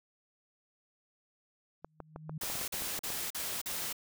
sine tone with exponential growth, 155.8 Hz, D#3, 3 cents sharp, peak -36 dBFS, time 1.82-2.38 s, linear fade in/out 5 ms, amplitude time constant 120 ms
clicks, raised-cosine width 1 ms, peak -28 dBFS, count 12, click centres 1.846 / 2.003 / 2.161 / 2.295 / 2.435 / 2.5 / 2.555 / 2.614 / 2.741 / 2.821 / 2.99 / 3.103 s
white noise bursts, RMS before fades -37 dBFS, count 5, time 2.41-3.928 s, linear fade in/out 5 ms, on 270 ms, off 42 ms
effects none

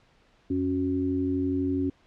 harmonic tone, 92.1 Hz, F#2, 7 cents flat, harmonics 1 / 3 / 4, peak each -33 / -25 / -32 dBFS, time 0.5-1.9 s, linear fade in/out 5 ms, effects pink hiss -62 dBFS RMS until 2.06 s + low-pass 4000 Hz 12 dB/octave

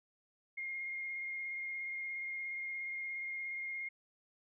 sine tone with vibrato, 2132 Hz, C7, 32 cents sharp, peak -38 dBFS, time 0.57-3.89 s, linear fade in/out 10 ms, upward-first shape square, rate 17 Hz, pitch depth 11 cents each way, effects none

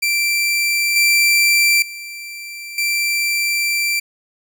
sawtooth tone with level steps, 2349 Hz, D7, in tune, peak -12 / -8 / -26 / -13 dBFS, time 0.02-4 s, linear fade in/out 10 ms, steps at 0.96 / 1.82 / 2.78 s, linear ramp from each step 2 ms, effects none

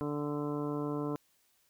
harmonic tone, 146.83 Hz, D3, in tune, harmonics 1 / 2 / 3 / 4 / 5 / 6 / 7 / 8 / 9, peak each -39 / -35 / -38 / -45 / -49 / -54 / -44 / -56 / -49 dBFS, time 0.01-1.16 s, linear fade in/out 0 ms, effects white hiss -71 dBFS RMS until 1.69 s

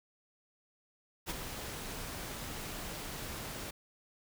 pink noise with ADSR envelope, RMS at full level -35 dBFS, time 1.26-3.71 s, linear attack 42 ms, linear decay 22 ms, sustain -7 dB, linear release 10 ms, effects none

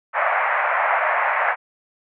pink band-pass noise, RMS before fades -20 dBFS, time 0.13-1.56 s, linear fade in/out 50 ms, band 620 to 2200 Hz, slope 48 dB/octave, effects none

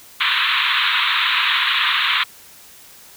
white band-pass noise, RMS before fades -18 dBFS, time 0.2-2.24 s, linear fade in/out 10 ms, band 970 to 3900 Hz, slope 96 dB/octave, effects white hiss -44 dBFS RMS until 3.16 s

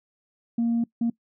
sine tone bursts at uneven times, 233.1 Hz, A#3, in tune, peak -19 dBFS, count 2, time 0.58-0.84 / 1.01-1.1 s, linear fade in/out 5 ms, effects noise-tail reverb RT60 0.1 s tail -22 dB re dry + tanh soft clip ceiling -18 dBFS

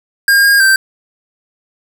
square tone with pitch steps, 1614 / 1623 / 1563 Hz, G#6 / G#6 / G6, -50 / -40 / -6 cents, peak -7 dBFS, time 0.28-0.76 s, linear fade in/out 2 ms, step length 160 ms, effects none

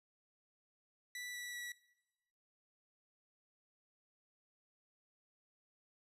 sawtooth tone with pitch steps, 1969 / 1955.4 / 1941.9 Hz, B6 / B6 / B6, -6 / -18 / -30 cents, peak -40 dBFS, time 1.15-1.72 s, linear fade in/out 2 ms, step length 190 ms, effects noise-tail reverb RT60 1.0 s tail -20 dB re dry + resampled to 32000 Hz

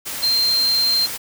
sine tone in noise, 4166 Hz, C8, 8 cents flat, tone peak -15 dBFS, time 0.22-1.07 s, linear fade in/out 20 ms, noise white, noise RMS -28 dBFS, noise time 0.05-1.18 s, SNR +10 dB, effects none

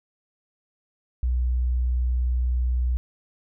sine tone, 61.74 Hz, B1, in tune, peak -20 dBFS, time 1.23-2.97 s, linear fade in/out 0 ms, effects none

